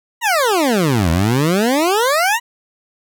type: exponential two-way sweep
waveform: 20% pulse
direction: down then up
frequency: 987.8 to 78.9 to 987.8 Hz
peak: -8 dBFS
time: 0.21-2.4 s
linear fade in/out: 50 ms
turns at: 1.1 s
effects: none